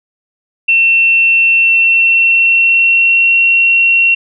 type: tone with pitch glide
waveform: sine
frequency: 2700 to 2731 Hz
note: E7 to F7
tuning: +41 to -39 cents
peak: -6 dBFS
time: 0.68-4.15 s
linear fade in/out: 10 ms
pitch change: +20 cents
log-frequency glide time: 1.59-3.39 s
effects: none